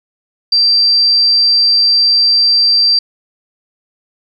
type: tone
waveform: sine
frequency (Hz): 4699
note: D8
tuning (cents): 0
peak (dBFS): -7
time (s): 0.52-2.99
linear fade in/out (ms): 5
effects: 8-bit